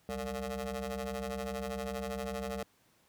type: ring-modulated tone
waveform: 20% pulse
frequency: 128.3 Hz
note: C3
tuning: 34 cents flat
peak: -27 dBFS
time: 0.09-2.63 s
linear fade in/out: 0 ms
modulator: 327 Hz
effects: pink hiss -68 dBFS RMS until 3.08 s + high-pass 80 Hz 12 dB/octave